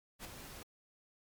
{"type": "noise with ADSR envelope", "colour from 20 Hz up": "pink", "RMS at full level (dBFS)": -43, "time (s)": [0.19, 0.63], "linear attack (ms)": 59, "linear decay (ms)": 4, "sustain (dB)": -7, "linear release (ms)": 4, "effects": ["MP3 96 kbps"]}